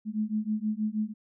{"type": "beating tone pair", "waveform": "sine", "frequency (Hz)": [211.3, 217.6], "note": ["G#3", "A3"], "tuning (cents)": [30, -19], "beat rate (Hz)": 6.3, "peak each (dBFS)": -30, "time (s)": [0.05, 1.14], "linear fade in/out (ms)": 50, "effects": []}